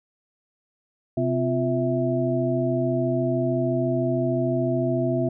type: tone cluster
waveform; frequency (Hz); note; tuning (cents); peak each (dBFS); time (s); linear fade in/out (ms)
sine; 129.8 / 255.7 / 349.4 / 654; C3 / C4 / F4 / E5; -13 / -40 / +1 / -14; -26; 1.17-5.29; 5
effects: none